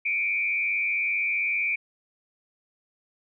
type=tone with frequency modulation; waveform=sine; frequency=2349 Hz; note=D7; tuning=in tune; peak=-23 dBFS; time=0.05-1.76 s; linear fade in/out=10 ms; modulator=95.4 Hz; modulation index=1.1; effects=none